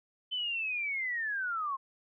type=linear sweep; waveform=sine; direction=down; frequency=3064 to 1046.5 Hz; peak=-31 dBFS; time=0.31-1.77 s; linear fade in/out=20 ms; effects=none